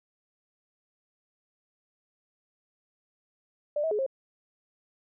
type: tone with pitch steps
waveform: sine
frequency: 591 / 643 / 421.1 / 535 Hz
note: D5 / E5 / G#4 / C5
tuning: +11 / -43 / +24 / +38 cents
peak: -25 dBFS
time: 3.76-4.064 s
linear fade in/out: 5 ms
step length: 76 ms
effects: none